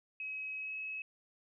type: tone with pitch glide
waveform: sine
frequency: 2550 to 2571 Hz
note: D#7 to E7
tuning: +42 to -44 cents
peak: -38 dBFS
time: 0.2-1.02 s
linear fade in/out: 2 ms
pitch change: +14 cents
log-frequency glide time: 0.58-0.74 s
effects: none